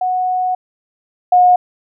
sine tone pair in turn, 736 / 722.5 Hz, F#5 / F#5, -9 / -41 cents, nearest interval unison, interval 32 cents, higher first, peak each -14 / -6 dBFS, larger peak second, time 0.01-0.55 / 1.32-1.56 s, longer first, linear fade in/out 5 ms, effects none

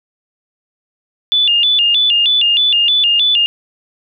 sine tone with vibrato, 3136 Hz, G7, in tune, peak -9 dBFS, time 1.32-3.46 s, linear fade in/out 0 ms, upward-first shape square, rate 3.2 Hz, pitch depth 180 cents each way, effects none

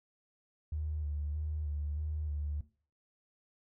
triangle tone with vibrato, 75.2 Hz, D2, 42 cents sharp, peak -29 dBFS, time 0.72-2.61 s, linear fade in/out 5 ms, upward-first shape square, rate 1.6 Hz, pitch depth 36 cents each way, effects noise-tail reverb RT60 0.4 s tail -21 dB re dry + tanh soft clip ceiling -31 dBFS

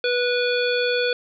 harmonic tone, 490.3 Hz, B4, 13 cents flat, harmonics 1 / 3 / 5 / 7 / 9, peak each -21 / -26 / -28 / -29 / -31 dBFS, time 0.04-1.13 s, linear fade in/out 2 ms, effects none

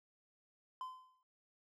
triangle tone with exponential decay, 1026 Hz, C6, 34 cents flat, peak -37 dBFS, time 0.81-1.23 s, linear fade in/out 1 ms, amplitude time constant 91 ms, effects none

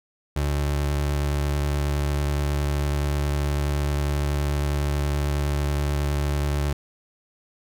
30% pulse tone with vibrato, 72.3 Hz, D2, 27 cents flat, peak -19 dBFS, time 0.36-6.73 s, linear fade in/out 5 ms, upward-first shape square, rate 9.4 Hz, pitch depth 11 cents each way, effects none

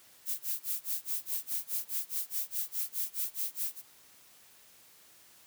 violet noise with tremolo, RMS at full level -32 dBFS, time 0.25-3.82 s, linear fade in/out 50 ms, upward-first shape sine, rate 4.8 Hz, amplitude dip 100%, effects white hiss -59 dBFS RMS until 5.46 s + high-pass 60 Hz 12 dB/octave

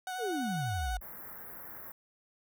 30% pulse tone with vibrato, 740 Hz, F#5, in tune, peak -33 dBFS, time 0.07-0.97 s, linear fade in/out 2 ms, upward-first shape triangle, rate 12 Hz, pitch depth 24 cents each way
sine exponential sweep, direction down, 518 to 43.65 Hz, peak -32 dBFS, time 0.18-1.01 s, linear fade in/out 50 ms
white band-stop noise, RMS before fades -46 dBFS, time 1.01-1.92 s, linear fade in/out 5 ms, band 1900 to 12000 Hz, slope 48 dB/octave
effects none

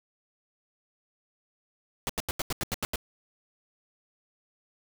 pink noise bursts, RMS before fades -30 dBFS, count 9, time 2.07-2.958 s, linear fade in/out 0 ms, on 24 ms, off 84 ms, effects none

